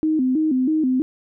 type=tone with vibrato; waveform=sine; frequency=283.4 Hz; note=C#4; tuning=38 cents sharp; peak=-16 dBFS; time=0.03-1.02 s; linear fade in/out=0 ms; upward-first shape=square; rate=3.1 Hz; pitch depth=170 cents each way; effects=none